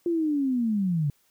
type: linear sweep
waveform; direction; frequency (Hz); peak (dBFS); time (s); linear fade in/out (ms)
sine; down; 349.2 to 138.59; -22; 0.06-1.1; 2
effects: white hiss -66 dBFS RMS until 1.3 s